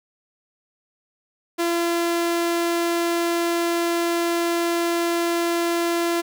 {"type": "tone", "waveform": "sawtooth", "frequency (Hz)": 340.7, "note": "F4", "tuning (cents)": -43, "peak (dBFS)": -16, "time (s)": [1.58, 6.22], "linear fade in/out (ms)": 20, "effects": []}